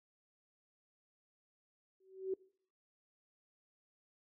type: tone with exponential growth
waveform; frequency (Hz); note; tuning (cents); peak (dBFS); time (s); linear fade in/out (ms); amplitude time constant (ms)
sine; 380; F#4; +46; -31; 2-2.34; 5; 73
effects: noise-tail reverb RT60 0.6 s tail -23 dB re dry